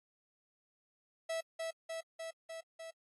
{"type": "tone with echo", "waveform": "45% pulse", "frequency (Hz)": 654, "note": "E5", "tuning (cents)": -14, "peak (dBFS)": -35, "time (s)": [1.29, 1.41], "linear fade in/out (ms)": 10, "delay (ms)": 300, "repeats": 5, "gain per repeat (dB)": -2, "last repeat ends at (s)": 2.91, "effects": ["AAC 32 kbps"]}